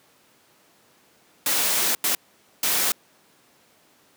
white noise bursts at uneven times, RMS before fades -22 dBFS, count 3, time 1.46-1.95 / 2.04-2.15 / 2.63-2.92 s, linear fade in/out 2 ms, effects pink hiss -58 dBFS RMS until 4.16 s + high-pass 200 Hz 12 dB/octave

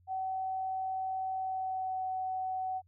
sine tone with pitch glide, 758 to 751 Hz, F#5 to F#5, +42 to +26 cents, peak -32 dBFS, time 0.07-2.82 s, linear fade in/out 50 ms, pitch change -16 cents, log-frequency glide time 1.36-2.06 s, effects added 89 Hz sine -62 dBFS peak until 2.87 s

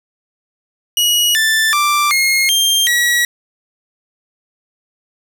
sawtooth tone with pitch steps, 2905 / 1766 / 1177 / 2149 / 3187 / 1922 Hz, F#7 / A6 / D6 / C7 / G7 / B6, -32 / +6 / +3 / +46 / +28 / -48 cents, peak -8 dBFS, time 0.97-3.25 s, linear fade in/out 2 ms, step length 380 ms, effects none

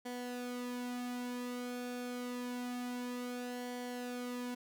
sawtooth tone with flanger, 246.2 Hz, B3, 5 cents flat, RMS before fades -41 dBFS, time 0.05-4.55 s, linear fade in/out 10 ms, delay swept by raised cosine 0.77 to 3.07 ms, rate 0.27 Hz, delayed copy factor -0.6, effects none

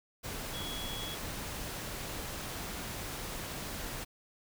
sine tone in noise, 3348 Hz, G#7, 13 cents sharp, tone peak -41 dBFS, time 0.53-1.16 s, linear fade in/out 20 ms, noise pink, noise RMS -40 dBFS, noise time 0.23-4.05 s, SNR -4 dB, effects none

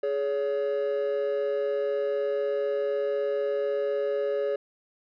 triangle tone pair together, 419.4 / 563.4 Hz, G#4 / C#5, +17 / +28 cents, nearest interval perfect fourth, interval 511 cents, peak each -25 / -25 dBFS, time 0.03-4.56 s, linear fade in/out 5 ms, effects tanh soft clip ceiling -17 dBFS + resampled to 11025 Hz

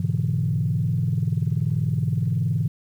sine chord, E dominant seventh, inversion first, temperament equal with one note detuned, 103.83 / 123.47 / 144.56 / 164.81 Hz, G#2 / B2 / D3 / E3, 0 / 0 / -27 / 0 cents, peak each -25 dBFS, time 0-2.68 s, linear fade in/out 5 ms, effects tanh soft clip ceiling -12 dBFS + 9-bit

